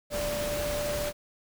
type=tone in noise; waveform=sine; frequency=587.3 Hz; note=D5; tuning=in tune; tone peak=-30 dBFS; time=0.1-1.13 s; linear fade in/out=50 ms; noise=pink; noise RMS=-34 dBFS; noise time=0.1-1.13 s; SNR=+1 dB; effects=none